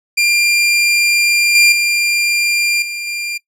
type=tone with level steps; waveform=sawtooth; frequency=2391 Hz; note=D7; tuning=30 cents sharp; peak=-7 / -3 / -9 / -18 / -16 dBFS; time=0.17-3.38 s; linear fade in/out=10 ms; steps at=1.55 / 1.72 / 2.82 / 3.07 s; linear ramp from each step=2 ms; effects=noise-tail reverb RT60 0.1 s tail -20 dB re dry + low-pass 11000 Hz 12 dB/octave